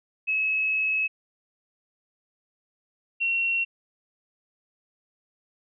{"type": "tone pair in turn", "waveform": "sine", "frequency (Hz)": [2577, 2730], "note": ["E7", "F7"], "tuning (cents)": [-40, -40], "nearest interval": "minor second", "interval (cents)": 100, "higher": "second", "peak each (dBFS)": -22, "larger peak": "neither", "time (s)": [[0.27, 1.08], [3.2, 3.65]], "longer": "first", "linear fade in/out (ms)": 20, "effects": []}